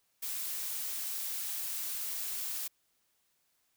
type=noise; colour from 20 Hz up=blue; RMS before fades=-37 dBFS; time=0.22-2.68 s; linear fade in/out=10 ms; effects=white hiss -75 dBFS RMS until 3.76 s